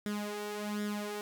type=tone with flanger; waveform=sawtooth; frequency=208 Hz; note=G#3; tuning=3 cents sharp; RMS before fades=-37 dBFS; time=0.06-1.21 s; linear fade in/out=0 ms; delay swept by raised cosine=0.56 to 2.66 ms; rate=1.3 Hz; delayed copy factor=+0.7; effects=none